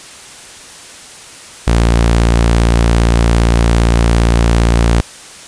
sawtooth tone, 57.5 Hz, A#1, 23 cents flat, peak -4 dBFS, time 1.67-5.01 s, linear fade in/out 5 ms, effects white hiss -34 dBFS RMS until 5.47 s + resampled to 22050 Hz

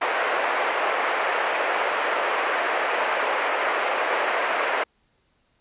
pink band-pass noise, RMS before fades -24 dBFS, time 0.01-4.84 s, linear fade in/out 10 ms, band 490 to 2400 Hz, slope 24 dB/octave, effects pink hiss -67 dBFS RMS until 5.6 s + resampled to 8000 Hz

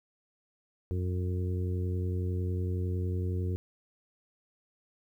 harmonic tone, 90.9 Hz, F#2, 30 cents flat, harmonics 1 / 2 / 3 / 4 / 5, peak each -29 / -40 / -43 / -40 / -44 dBFS, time 0.91-3.56 s, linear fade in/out 0 ms, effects 11-bit

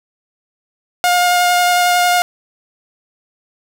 sawtooth tone with vibrato, 712 Hz, F5, 33 cents sharp, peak -7 dBFS, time 1.04-2.22 s, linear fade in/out 0 ms, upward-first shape sine, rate 11 Hz, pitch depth 11 cents each way, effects none

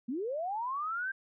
sine linear sweep, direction up, 220 to 1598 Hz, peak -32 dBFS, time 0.08-1.12 s, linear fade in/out 10 ms, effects none

